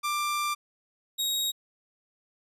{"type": "tone pair in turn", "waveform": "sawtooth", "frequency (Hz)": [1184, 3783], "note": ["D6", "A#7"], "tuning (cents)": [14, 25], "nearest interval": "octave + minor sixth", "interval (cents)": 2011, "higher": "second", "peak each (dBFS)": -23, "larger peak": "neither", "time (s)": [[0.03, 0.55], [1.18, 1.52]], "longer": "first", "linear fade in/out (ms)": 20, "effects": ["resampled to 32000 Hz"]}